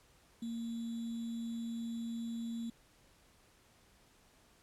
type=tone with sample-and-hold; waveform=sine; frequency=230.7 Hz; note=A#3; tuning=18 cents flat; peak=-37 dBFS; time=0.42-2.7 s; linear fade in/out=5 ms; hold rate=3675 Hz; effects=pink hiss -66 dBFS RMS until 4.62 s + low-pass 12000 Hz 12 dB/octave